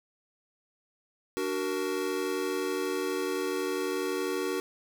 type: chord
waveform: square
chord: D augmented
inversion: none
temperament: equal with one note detuned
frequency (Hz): 293.7 / 374.1 / 466.2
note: D4 / F#4 / A#4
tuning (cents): 0 / +19 / 0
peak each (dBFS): -36 / -32 / -35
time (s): 1.37-4.6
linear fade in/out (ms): 0
effects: none

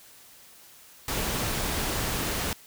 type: noise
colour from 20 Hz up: pink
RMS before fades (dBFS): -29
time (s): 1.08-2.53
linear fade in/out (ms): 2
effects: white hiss -52 dBFS RMS until 2.66 s

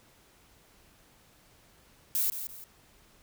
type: noise with echo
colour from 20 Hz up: violet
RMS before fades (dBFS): -28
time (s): 2.15-2.3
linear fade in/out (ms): 0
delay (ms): 170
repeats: 2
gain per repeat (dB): -9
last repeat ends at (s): 2.64
effects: pink hiss -61 dBFS RMS until 3.22 s

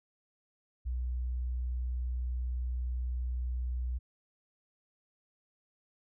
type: tone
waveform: sine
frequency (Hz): 61.74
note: B1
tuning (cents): 0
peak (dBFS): -31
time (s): 0.85-3.99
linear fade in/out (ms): 20
effects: none

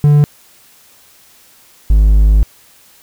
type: tone pair in turn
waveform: triangle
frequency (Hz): 146.83 / 51.8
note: D3 / G#1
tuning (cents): 0 / -4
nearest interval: octave + tritone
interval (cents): 1804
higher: first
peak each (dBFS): -3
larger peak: neither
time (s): 0.04-0.24 / 1.9-2.43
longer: second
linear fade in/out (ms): 0
effects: white hiss -46 dBFS RMS until 3.02 s

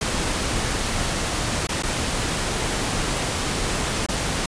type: noise with dropouts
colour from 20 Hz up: pink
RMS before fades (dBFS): -24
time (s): 0.01-4.46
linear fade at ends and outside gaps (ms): 5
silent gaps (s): 1.671-1.689 / 1.825-1.833 / 4.064-4.086
effects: resampled to 22050 Hz

